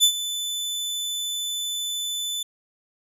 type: tone with ADSR envelope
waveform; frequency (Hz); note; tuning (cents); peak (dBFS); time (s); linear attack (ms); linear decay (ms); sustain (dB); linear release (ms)
sawtooth; 3507; A7; -6; -9; 0-2.43; 36; 81; -14; 5
effects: resampled to 32000 Hz